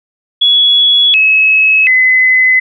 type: tone with pitch steps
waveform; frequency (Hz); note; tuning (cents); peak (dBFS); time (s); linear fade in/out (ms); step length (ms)
sine; 3374 / 2575 / 2028; G#7 / E7 / B6; +27 / -41 / +45; -5; 0.41-2.6; 10; 730
effects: none